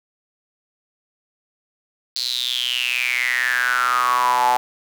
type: tone with high-pass filter sweep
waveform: sawtooth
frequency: 124.2 Hz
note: B2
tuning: 10 cents sharp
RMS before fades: -20 dBFS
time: 2.16-4.57 s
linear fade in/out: 0 ms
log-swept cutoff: 4400 to 810 Hz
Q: 9.8
effects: none